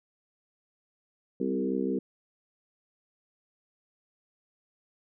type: harmonic tone with a mistuned harmonic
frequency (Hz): 65.7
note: C2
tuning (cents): +8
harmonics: 3 / 4 / 5 / 6 / 7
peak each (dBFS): -33 / -31 / -34 / -33 / -35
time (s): 1.4-1.99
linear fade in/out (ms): 5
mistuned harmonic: 4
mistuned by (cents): -17
effects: none